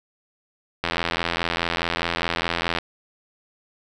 click train, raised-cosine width 0.3 ms, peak -6 dBFS, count 166, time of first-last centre 0.84-2.786 s, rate 84.8 Hz, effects none

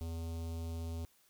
square tone with notch filter, 82.6 Hz, E2, 4 cents sharp, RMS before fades -40 dBFS, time 0.01-1.05 s, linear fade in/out 0 ms, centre 1700 Hz, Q 0.55, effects white hiss -69 dBFS RMS until 1.29 s

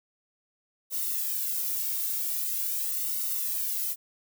violet noise with flanger, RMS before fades -30 dBFS, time 0.9-3.96 s, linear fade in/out 50 ms, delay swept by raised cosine 1.2 to 2.04 ms, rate 0.44 Hz, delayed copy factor -1, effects none

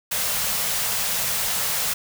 white band-stop noise, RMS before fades -24 dBFS, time 0.11-1.94 s, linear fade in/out 10 ms, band 230 to 430 Hz, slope 96 dB/octave, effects none

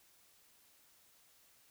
silence, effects white hiss -67 dBFS RMS until 1.7 s

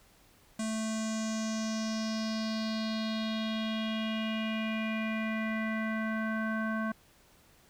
square tone with low-pass filter sweep, 220 Hz, A3, in tune, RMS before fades -33 dBFS, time 0.59-6.92 s, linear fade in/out 5 ms, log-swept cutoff 8100 to 1400 Hz, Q 4.1, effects pink hiss -62 dBFS RMS until 7.69 s

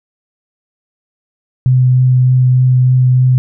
sine tone with vibrato, 127.4 Hz, C3, 46 cents flat, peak -6 dBFS, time 1.66-3.38 s, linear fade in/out 0 ms, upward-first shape sine, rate 3.3 Hz, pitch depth 9 cents each way, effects none

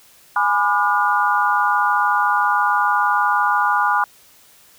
sine chord, G# diminished seventh, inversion none, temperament just, 830.6 / 996.7 / 1196.1 / 1435.3 Hz, G#5 / B5 / D6 / F6, 0 / +16 / +31 / +47 cents, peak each -20 dBFS, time 0.36-4.04 s, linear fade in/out 2 ms, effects white hiss -50 dBFS RMS until 4.78 s

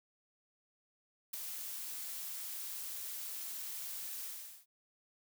blue noise with ADSR envelope, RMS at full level -36 dBFS, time 1.33-4.66 s, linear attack 10 ms, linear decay 4 ms, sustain -7 dB, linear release 420 ms, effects none

